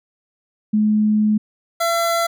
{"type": "tone pair in turn", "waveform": ["sine", "25% pulse"], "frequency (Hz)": [212.9, 675.9], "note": ["G#3", "E5"], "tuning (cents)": [43, 43], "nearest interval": "octave + minor sixth", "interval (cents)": 2000, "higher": "second", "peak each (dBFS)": -13, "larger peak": "neither", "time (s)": [[0.73, 1.38], [1.8, 2.27]], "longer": "first", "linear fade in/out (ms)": 10, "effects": []}